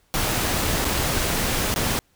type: noise with dropouts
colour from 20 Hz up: pink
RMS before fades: -23 dBFS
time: 0.14-1.99 s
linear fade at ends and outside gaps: 0 ms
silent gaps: 0.846-0.851 / 1.741-1.76 s
effects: pink hiss -63 dBFS RMS until 2.15 s